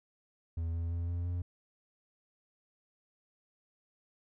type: tone with pitch steps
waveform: triangle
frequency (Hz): 82.8 / 84.05 / 85.32 / 86.62 / 87.93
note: E2 / E2 / F2 / F2 / F2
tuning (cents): +8 / +34 / -40 / -14 / +12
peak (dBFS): -30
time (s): 0.57-1.42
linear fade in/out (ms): 5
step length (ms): 170
effects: none